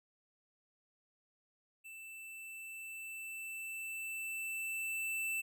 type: tone with level ramp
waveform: square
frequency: 2657 Hz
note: E7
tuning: 13 cents sharp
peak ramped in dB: -49 to -35 dBFS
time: 1.84-5.42 s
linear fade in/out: 20 ms
effects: none